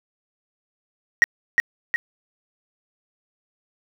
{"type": "tone with echo", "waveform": "sine", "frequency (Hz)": 1886, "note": "A#6", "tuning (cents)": 20, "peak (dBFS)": -7, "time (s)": [1.22, 1.24], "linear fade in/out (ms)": 0, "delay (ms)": 360, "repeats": 2, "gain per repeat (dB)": -5, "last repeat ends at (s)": 1.96, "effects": ["tanh soft clip ceiling -9 dBFS", "8-bit"]}